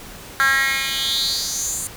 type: tone with high-pass filter sweep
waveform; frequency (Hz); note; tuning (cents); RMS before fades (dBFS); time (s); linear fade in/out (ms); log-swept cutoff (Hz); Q
10% pulse; 270.4; C#4; -43; -21; 0.4-1.87; 0; 1500 to 8500; 4.9
effects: pink hiss -38 dBFS RMS until 1.96 s